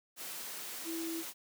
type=tone in noise; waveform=sine; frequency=329.2 Hz; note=E4; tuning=2 cents flat; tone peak=-36 dBFS; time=0.84-1.24 s; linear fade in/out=50 ms; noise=white; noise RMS=-43 dBFS; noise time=0.16-1.34 s; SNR=+4 dB; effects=high-pass 200 Hz 12 dB/octave